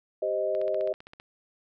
sine chord, C minor, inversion second, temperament equal, 392 / 523.3 / 622.3 Hz, G4 / C5 / Eb5, 0 / 0 / 0 cents, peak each -32 / -31 / -27 dBFS, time 0.22-0.93 s, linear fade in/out 5 ms
click train, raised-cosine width 0.3 ms, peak -29 dBFS, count 11, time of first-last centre 0.55-1.199 s, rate 15.4 Hz
effects none

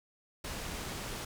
pink low-pass noise, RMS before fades -40 dBFS, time 0.44-1.25 s, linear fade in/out 5 ms, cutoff 11000 Hz, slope 12 dB/octave, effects none

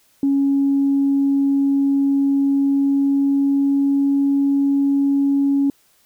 sine tone with pitch glide, 277.2 to 278.8 Hz, C#4 to C#4, 0 to +10 cents, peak -13 dBFS, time 0.23-5.7 s, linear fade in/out 2 ms, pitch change +10 cents, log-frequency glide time 2.51-4.2 s, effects tanh soft clip ceiling -9 dBFS + white hiss -58 dBFS RMS until 6.05 s

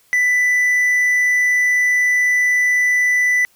triangle tone, 1986 Hz, B6, 9 cents sharp, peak -11 dBFS, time 0.13-3.45 s, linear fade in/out 0 ms, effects white hiss -56 dBFS RMS until 3.55 s

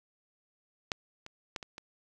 clicks, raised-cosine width 0.2 ms, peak -13 / -27 / -18 / -25 / -26 dBFS, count 5, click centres 0.918 / 1.264 / 1.562 / 1.628 / 1.781 s, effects none

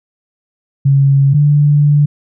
sine tone pair in turn, 138.2 / 146.42 Hz, C#3 / D3, -5 / -5 cents, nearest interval minor second, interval 100 cents, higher second, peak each -6 dBFS, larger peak neither, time 0.85-1.34 / 1.34-2.06 s, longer second, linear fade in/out 10 ms, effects none

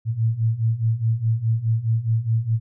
sine beating tone pair, 110.4 / 115.2 Hz, A2 / A#2, +6 / -20 cents, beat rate 4.8 Hz, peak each -23 / -20 dBFS, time 0.05-2.6 s, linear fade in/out 50 ms, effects none

